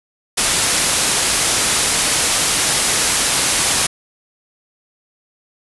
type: low-pass noise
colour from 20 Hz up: white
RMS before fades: -17 dBFS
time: 0.37-3.87 s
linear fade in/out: 10 ms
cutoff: 11000 Hz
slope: 96 dB/octave
effects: none